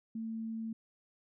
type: tone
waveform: sine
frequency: 224.1 Hz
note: A3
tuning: 32 cents sharp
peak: -36 dBFS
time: 0.15-0.73 s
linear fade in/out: 5 ms
effects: none